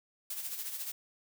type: noise with tremolo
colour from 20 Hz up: blue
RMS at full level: -37 dBFS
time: 0.3-0.92 s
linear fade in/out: 5 ms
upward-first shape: sine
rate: 14 Hz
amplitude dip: 55%
effects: none